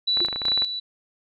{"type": "tone with tremolo", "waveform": "sine", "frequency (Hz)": 3951, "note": "B7", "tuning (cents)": 0, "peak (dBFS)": -19, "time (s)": [0.07, 0.8], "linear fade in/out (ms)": 10, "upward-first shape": "square", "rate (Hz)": 2.6, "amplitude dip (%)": 60}
{"type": "clicks", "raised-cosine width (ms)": 0.5, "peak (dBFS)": -17, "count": 12, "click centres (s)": [0.172, 0.204, 0.249, 0.285, 0.328, 0.36, 0.418, 0.453, 0.483, 0.519, 0.576, 0.621]}
{"type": "tone with exponential decay", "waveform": "sine", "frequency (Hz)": 351.6, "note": "F4", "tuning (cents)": 12, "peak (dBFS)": -25, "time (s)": [0.21, 0.31], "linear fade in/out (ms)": 5, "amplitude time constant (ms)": 21}
{"effects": []}